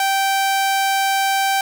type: tone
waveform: sawtooth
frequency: 780 Hz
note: G5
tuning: 9 cents flat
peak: -12 dBFS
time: 0-1.61 s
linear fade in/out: 2 ms
effects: 7-bit